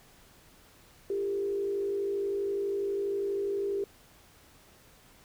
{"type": "tone with frequency modulation", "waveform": "sine", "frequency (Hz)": 398.7, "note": "G4", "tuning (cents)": 29, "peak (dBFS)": -28, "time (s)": [1.1, 3.84], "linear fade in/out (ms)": 2, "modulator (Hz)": 52.3, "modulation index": 0.54, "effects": ["pink hiss -58 dBFS RMS until 5.24 s"]}